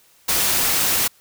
white noise, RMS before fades -19 dBFS, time 0.28-1.08 s, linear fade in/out 10 ms, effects white hiss -55 dBFS RMS until 1.2 s

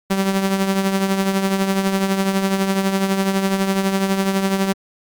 sawtooth tone with tremolo, 193.7 Hz, G3, 20 cents flat, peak -10 dBFS, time 0.1-4.73 s, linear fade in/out 10 ms, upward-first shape triangle, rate 12 Hz, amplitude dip 60%, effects Opus 48 kbps

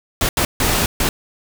pink noise bursts at uneven times, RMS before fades -17 dBFS, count 4, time 0.21-0.29 / 0.37-0.45 / 0.6-0.86 / 1-1.09 s, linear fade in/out 2 ms, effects none

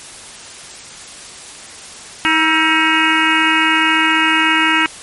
harmonic tone with a mistuned harmonic, 317.2 Hz, D#4, 33 cents sharp, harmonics 1 / 3 / 4 / 5 / 6 / 7 / 8 / 9, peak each -19 / -19 / -19 / -19 / -19 / -19 / -19 / -19 dBFS, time 2.25-4.86 s, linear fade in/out 0 ms, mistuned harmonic 4, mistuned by +81 cents, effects white hiss -34 dBFS RMS until 5.02 s + MP3 48 kbps

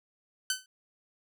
10% pulse tone with exponential decay, 1521 Hz, F#6, 47 cents sharp, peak -16 dBFS, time 0.5-0.66 s, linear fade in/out 2 ms, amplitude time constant 34 ms, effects none

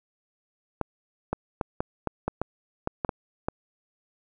clicks, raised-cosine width 1 ms, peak -12 dBFS, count 11, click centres 0.813 / 1.33 / 1.612 / 1.805 / 2.073 / 2.28 / 2.416 / 2.874 / 3.048 / 3.092 / 3.485 s, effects none

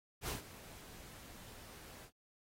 pink noise with ADSR envelope, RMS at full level -39 dBFS, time 0.21-2.11 s, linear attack 73 ms, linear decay 130 ms, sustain -16 dB, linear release 72 ms, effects AAC 48 kbps

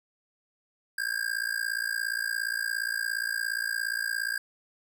square tone with amplitude modulation, 1608 Hz, G6, 44 cents sharp, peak -25 dBFS, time 0.98-4.38 s, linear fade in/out 5 ms, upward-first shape sine, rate 57.2 Hz, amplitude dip 95%, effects none

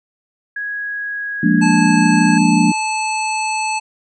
sine tone with pitch glide, 1661.2 to 1648.8 Hz, G#6 to G#6, 0 to -13 cents, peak -21 dBFS, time 0.56-2.38 s, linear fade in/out 5 ms, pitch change -13 cents, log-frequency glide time 0.71-1.96 s
sine chord, Bb dominant seventh, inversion second, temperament equal, 174.61 / 207.7 / 233.1 / 293.7 Hz, F3 / Ab3 / Bb3 / D4, 0 / 0 / 0 / 0 cents, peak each -16 dBFS, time 1.43-2.72 s, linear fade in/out 5 ms
harmonic tone, 870 Hz, A5, 20 cents flat, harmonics 1 / 3 / 5 / 7 / 9 / 10, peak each -19 / -22 / -30 / -35 / -29 / -38 dBFS, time 1.61-3.8 s, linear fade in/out 20 ms
effects none

